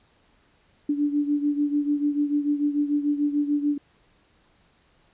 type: beating tone pair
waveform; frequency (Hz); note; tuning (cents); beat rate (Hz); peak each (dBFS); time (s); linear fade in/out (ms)
sine; 290.1 / 296.9; D4 / D4; -21 / +19; 6.8; -22 / -27; 0.89-3.78; 5
effects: pink hiss -62 dBFS RMS until 5.13 s + resampled to 8000 Hz